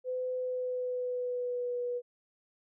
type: tone with pitch glide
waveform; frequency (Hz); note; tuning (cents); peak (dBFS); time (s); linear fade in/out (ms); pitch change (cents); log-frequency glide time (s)
sine; 507 to 488; B4 to B4; +45 to -21; -31; 0.04-2.02; 50; -66; 0.36-1.8
effects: none